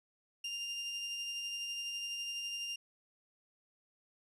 30% pulse tone with tremolo, 2798 Hz, F7, 3 cents sharp, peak -34 dBFS, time 0.44-2.76 s, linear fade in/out 5 ms, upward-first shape sine, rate 12 Hz, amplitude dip 25%, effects resampled to 24000 Hz

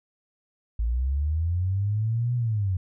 sine linear two-way sweep, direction up then down, 53.8 to 123.47 to 89.7 Hz, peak -22 dBFS, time 0.79-2.77 s, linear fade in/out 5 ms, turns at 2.35 s, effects none

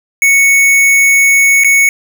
square tone with dropouts, 2217 Hz, C#7, in tune, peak -6 dBFS, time 0.22-1.89 s, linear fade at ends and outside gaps 1 ms, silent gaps 1.637-1.645 s, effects none

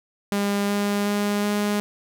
sawtooth tone with pitch steps, 202 / 203.5 / 205.1 / 206.6 Hz, G#3 / G#3 / G#3 / G#3, -48 / -35 / -21 / -9 cents, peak -17 dBFS, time 0.32-1.8 s, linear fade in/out 0 ms, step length 370 ms, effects none

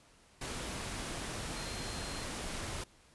sine tone in noise, 4186 Hz, C8, in tune, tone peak -48 dBFS, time 1.56-2.24 s, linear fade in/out 5 ms, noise pink, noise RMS -40 dBFS, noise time 0.41-2.84 s, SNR -11 dB, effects pink hiss -63 dBFS RMS until 3.14 s + resampled to 24000 Hz

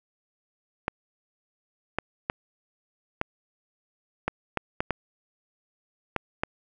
clicks, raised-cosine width 0.5 ms, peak -10 dBFS, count 10, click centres 0.881 / 1.986 / 2.299 / 3.214 / 4.28 / 4.573 / 4.805 / 4.907 / 6.163 / 6.435 s, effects none

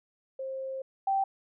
sine tone pair in turn, 531 / 779.5 Hz, C5 / G5, +25 / -10 cents, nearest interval perfect fifth, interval 665 cents, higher second, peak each -33 / -24 dBFS, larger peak second, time 0.39-0.82 / 1.07-1.24 s, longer first, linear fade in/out 5 ms, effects none

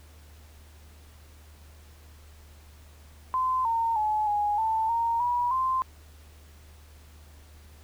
sine tone with pitch steps, 1030 / 915 / 854 / 829 / 887 / 926 / 970 / 1042 Hz, C6 / A#5 / G#5 / G#5 / A5 / A#5 / B5 / C6, -28 / -32 / +48 / -3 / +14 / -12 / -31 / -7 cents, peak -23 dBFS, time 3.34-5.82 s, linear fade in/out 0 ms, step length 310 ms, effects added 75 Hz sine -49 dBFS peak until 7.83 s + pink hiss -57 dBFS RMS until 7.83 s

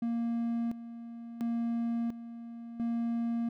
triangle tone with tremolo, 233.1 Hz, A#3, in tune, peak -27 dBFS, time 0.02-3.49 s, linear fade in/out 5 ms, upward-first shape square, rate 0.72 Hz, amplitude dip 75%, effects none

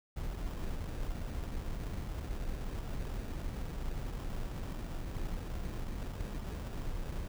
brown noise with sample-and-hold, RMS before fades -38 dBFS, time 0.16-7.28 s, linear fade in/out 10 ms, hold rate 2100 Hz, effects none

